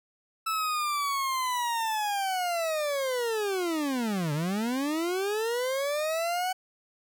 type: linear two-way sweep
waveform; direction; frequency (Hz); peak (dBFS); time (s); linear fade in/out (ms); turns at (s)
40% pulse; down then up; 1318.5 to 142 to 753; -26; 0.46-6.53; 10; 4.33
effects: none